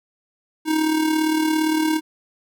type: tone with amplitude modulation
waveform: square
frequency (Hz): 313.6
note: D#4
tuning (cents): +14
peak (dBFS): -16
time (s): 0.65-2.01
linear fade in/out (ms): 50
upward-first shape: sine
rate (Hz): 37.5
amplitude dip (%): 50
effects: none